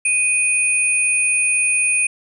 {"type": "tone pair together", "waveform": "sine", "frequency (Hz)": [2486, 9310], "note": ["D#7", "D9"], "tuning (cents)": [-2, -16], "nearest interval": "octave + major seventh", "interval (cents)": 2286, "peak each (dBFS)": [-16, -19], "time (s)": [0.05, 2.07], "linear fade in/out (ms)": 5, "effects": []}